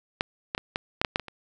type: clicks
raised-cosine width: 0.3 ms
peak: -8 / -11 / -14 / -11 / -7 / -6 / -7 / -18 / -24 dBFS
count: 9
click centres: 0.209 / 0.549 / 0.579 / 0.759 / 1.015 / 1.048 / 1.159 / 1.197 / 1.283 s
effects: none